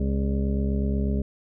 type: harmonic tone with a mistuned harmonic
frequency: 68.2 Hz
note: C#2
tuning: 28 cents flat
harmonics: 1 / 2 / 3 / 4 / 6 / 7 / 8 / 9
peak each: -24 / -32 / -27 / -35 / -34 / -45 / -46 / -41 dBFS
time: 0-1.22 s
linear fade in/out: 5 ms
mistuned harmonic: 9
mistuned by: -49 cents
effects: none